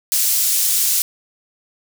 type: high-pass noise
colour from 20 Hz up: pink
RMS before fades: -17 dBFS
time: 0.12-1.02 s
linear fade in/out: 0 ms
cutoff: 6800 Hz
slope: 12 dB/octave
effects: none